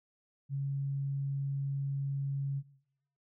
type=tone; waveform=sine; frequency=138.59 Hz; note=C#3; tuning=in tune; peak=-31 dBFS; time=0.49-2.63 s; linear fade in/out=50 ms; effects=noise-tail reverb RT60 0.8 s tail -20 dB re dry